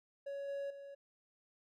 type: tone with level steps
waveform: triangle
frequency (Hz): 559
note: C#5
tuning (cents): +14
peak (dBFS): -38 / -36 / -46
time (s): 0.26-0.95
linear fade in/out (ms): 10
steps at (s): 0.48 / 0.7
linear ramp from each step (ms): 5
effects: none